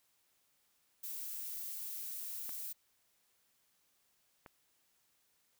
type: noise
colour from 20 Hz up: violet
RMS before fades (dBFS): -43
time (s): 1.03-2.73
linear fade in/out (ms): 10
type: clicks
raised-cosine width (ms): 0.5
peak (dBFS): -36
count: 2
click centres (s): 2.493 / 4.462
effects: white hiss -75 dBFS RMS until 5.59 s